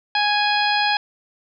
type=harmonic tone; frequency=830.6 Hz; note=G#5; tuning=in tune; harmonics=1 / 2 / 3 / 4 / 5 / 6; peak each=-20 / -23 / -25 / -26 / -27 / -28 dBFS; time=0.15-0.97 s; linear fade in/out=2 ms; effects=none